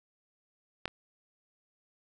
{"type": "clicks", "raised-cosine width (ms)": 0.3, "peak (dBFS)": [-15, -29], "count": 2, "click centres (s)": [0.856, 0.879], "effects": []}